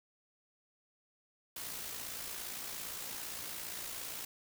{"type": "noise with amplitude modulation", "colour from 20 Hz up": "white", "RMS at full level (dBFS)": -41, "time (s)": [1.56, 4.25], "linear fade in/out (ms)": 5, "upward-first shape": "sine", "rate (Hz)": 57.5, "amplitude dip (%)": 40, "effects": []}